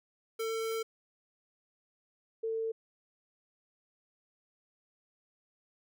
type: tone pair in turn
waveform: square / sine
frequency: 448.5 / 448.5 Hz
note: A4 / A4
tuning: +33 / +33 cents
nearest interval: unison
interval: 0 cents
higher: neither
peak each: -33 / -31 dBFS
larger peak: second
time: 0.39-0.83 / 2.43-2.72 s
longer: first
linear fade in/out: 10 ms
effects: none